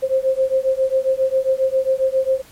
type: beating tone pair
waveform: sine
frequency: 524 / 531.4 Hz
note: C5 / C5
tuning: +2 / +27 cents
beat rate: 7.4 Hz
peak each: -18 dBFS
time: 0.02-2.42 s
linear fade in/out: 20 ms
effects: pink hiss -47 dBFS RMS until 2.51 s + MP3 64 kbps